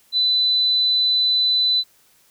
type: tone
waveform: sine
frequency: 4000 Hz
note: B7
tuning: 21 cents sharp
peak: -15 dBFS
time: 0.12-1.84 s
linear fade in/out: 50 ms
effects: white hiss -57 dBFS RMS until 2.3 s